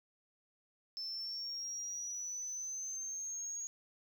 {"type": "linear sweep", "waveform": "sine", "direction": "up", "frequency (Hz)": [5274, 6645], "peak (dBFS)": -38, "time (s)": [0.97, 3.67], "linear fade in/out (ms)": 0, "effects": ["tanh soft clip ceiling -34 dBFS", "11-bit"]}